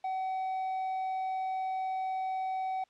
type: tone with quantisation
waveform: triangle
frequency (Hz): 756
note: F#5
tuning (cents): +37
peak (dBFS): -29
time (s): 0.04-2.84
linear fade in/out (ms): 5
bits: 9
effects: white hiss -69 dBFS RMS until 2.89 s + low-pass 4000 Hz 12 dB/octave